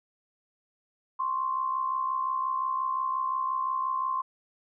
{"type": "tone pair together", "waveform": "sine", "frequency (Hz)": [1046.5, 1112.2], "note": ["C6", "C#6"], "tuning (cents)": [0, 5], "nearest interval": "minor second", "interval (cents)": 105, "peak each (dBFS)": [-27, -34], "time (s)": [1.19, 4.22], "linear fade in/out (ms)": 10, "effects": []}